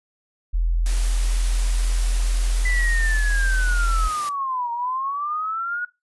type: tone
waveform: sine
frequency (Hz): 42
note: E1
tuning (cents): +33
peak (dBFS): -17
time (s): 0.53-4.09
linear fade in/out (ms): 20
type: noise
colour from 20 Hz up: white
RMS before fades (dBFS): -33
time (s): 0.86-4.29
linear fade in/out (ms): 0
type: linear two-way sweep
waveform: sine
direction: down then up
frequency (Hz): 2006 to 932.3 to 1461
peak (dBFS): -23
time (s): 2.65-5.85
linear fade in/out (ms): 5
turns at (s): 4.72
effects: noise-tail reverb RT60 0.2 s tail -17 dB re dry + resampled to 24000 Hz